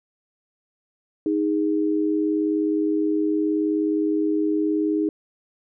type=tone pair together; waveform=sine; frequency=312.1 / 411.3 Hz; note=D#4 / G#4; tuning=+5 / -17 cents; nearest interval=perfect fourth; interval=478 cents; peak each=-20 / -25 dBFS; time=1.26-5.09 s; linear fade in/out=2 ms; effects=none